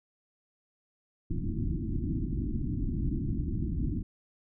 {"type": "low-pass noise", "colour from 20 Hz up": "pink", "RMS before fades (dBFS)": -31, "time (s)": [1.3, 4.03], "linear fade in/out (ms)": 10, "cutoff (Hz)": 340, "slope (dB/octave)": 96, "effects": []}